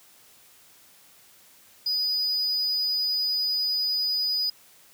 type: tone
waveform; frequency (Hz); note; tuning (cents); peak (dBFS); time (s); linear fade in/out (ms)
triangle; 4955; D#8; -8; -22; 1.86-4.5; 5
effects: white hiss -55 dBFS RMS until 4.93 s + high-pass 60 Hz 12 dB/octave